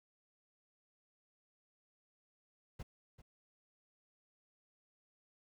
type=noise with echo; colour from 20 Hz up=brown; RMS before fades=-45 dBFS; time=2.79-2.83 s; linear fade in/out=10 ms; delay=390 ms; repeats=1; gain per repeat=-13 dB; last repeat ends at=3.22 s; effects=none